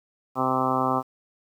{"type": "harmonic tone", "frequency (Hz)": 130, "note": "C3", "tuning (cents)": -11, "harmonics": [1, 2, 3, 4, 5, 6, 7, 8, 9, 10], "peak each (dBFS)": [-34, -28, -33, -32, -32, -28, -32, -29, -28, -32], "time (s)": [0.35, 1.03], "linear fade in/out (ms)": 50, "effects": ["9-bit"]}